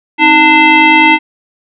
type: tone with frequency modulation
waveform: sine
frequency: 1480 Hz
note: F#6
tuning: in tune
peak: -3 dBFS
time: 0.18-1.19 s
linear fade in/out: 50 ms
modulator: 582 Hz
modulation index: 2.2
effects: none